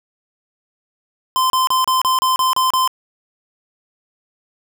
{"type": "tone bursts", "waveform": "square", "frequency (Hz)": 1034, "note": "C6", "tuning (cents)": -21, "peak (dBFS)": -14, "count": 9, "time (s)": [1.36, 2.876], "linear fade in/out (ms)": 0, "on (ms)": 140, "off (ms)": 32, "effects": []}